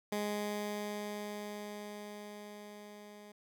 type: tone with level ramp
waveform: 15% pulse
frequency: 207.7 Hz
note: G#3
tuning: in tune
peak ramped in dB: -27 to -45 dBFS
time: 0.12-3.32 s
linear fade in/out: 5 ms
effects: none